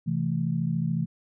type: chord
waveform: sine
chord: A minor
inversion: first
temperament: equal with one note detuned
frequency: 130.81 / 164.81 / 218.6 Hz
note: C3 / E3 / A3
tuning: 0 / 0 / -11 cents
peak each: -30 / -26 / -31 dBFS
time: 0.06-1.06 s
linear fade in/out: 20 ms
effects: none